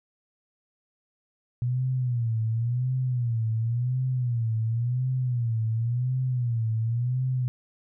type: tone with vibrato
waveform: sine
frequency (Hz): 120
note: B2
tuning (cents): -49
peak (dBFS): -23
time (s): 1.62-7.48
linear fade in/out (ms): 0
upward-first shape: sine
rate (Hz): 0.93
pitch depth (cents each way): 130
effects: none